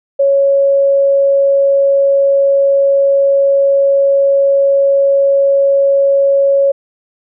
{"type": "tone", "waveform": "sine", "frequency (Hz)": 554, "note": "C#5", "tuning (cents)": -1, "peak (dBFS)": -7, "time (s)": [0.19, 6.72], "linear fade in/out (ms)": 10, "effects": []}